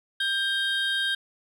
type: tone cluster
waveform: triangle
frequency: 1587 / 3180 / 3730 Hz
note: G6 / G7 / A#7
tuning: +21 / +24 / 0 cents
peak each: -25 / -27 / -29 dBFS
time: 0.2-1.15 s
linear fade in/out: 5 ms
effects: none